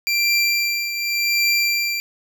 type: tone with tremolo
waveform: 25% pulse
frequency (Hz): 2362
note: D7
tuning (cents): +9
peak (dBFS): -11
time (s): 0.07-2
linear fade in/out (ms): 0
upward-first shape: triangle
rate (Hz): 0.88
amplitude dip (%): 65
effects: none